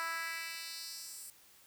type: tone with high-pass filter sweep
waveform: 10% pulse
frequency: 329.6 Hz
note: E4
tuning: in tune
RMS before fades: -42 dBFS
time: 0-1.3 s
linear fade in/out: 0 ms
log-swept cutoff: 1200 to 9200 Hz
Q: 1.7
effects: white hiss -62 dBFS RMS until 1.66 s